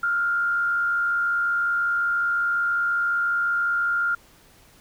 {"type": "tone with frequency modulation", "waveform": "sine", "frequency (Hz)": 1400, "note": "F6", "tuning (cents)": 4, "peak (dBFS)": -20, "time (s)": [0.03, 4.15], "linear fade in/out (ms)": 5, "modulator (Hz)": 74.5, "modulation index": 0.41, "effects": ["pink hiss -54 dBFS RMS until 4.8 s"]}